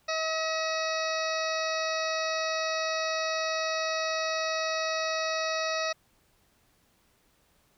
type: harmonic tone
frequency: 639 Hz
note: D#5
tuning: 46 cents sharp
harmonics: 1 / 2 / 3 / 4 / 6 / 7 / 8 / 9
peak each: -31 / -34 / -36 / -37 / -39 / -39 / -40 / -41 dBFS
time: 0.08-5.93 s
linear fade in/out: 10 ms
effects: pink hiss -67 dBFS RMS until 7.77 s